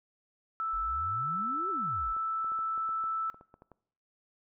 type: tone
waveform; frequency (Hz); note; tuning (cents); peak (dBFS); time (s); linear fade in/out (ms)
sine; 1318.5; E6; 0; -30; 0.6-3.3; 0
type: exponential two-way sweep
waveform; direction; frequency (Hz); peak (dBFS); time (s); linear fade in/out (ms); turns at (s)
sine; up then down; 40.21 to 407.4 to 40.21; -39; 0.73-2.13; 10; 1.7
type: clicks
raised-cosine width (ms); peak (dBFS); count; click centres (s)
1; -38; 12; 2.166 / 2.445 / 2.519 / 2.59 / 2.778 / 2.891 / 3.04 / 3.344 / 3.411 / 3.541 / 3.621 / 3.717
effects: noise-tail reverb RT60 0.7 s tail -22 dB re dry